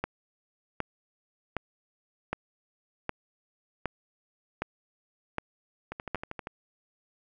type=two click trains; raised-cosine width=0.5 ms; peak=-14 / -21 dBFS; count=9 / 8; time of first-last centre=0.04-6.147 / 5.92-6.471 s; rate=1.31 / 12.7 Hz; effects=none